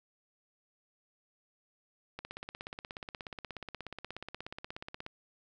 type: click train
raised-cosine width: 0.3 ms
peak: -25 dBFS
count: 49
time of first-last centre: 2.19-5.064 s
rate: 16.7 Hz
effects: none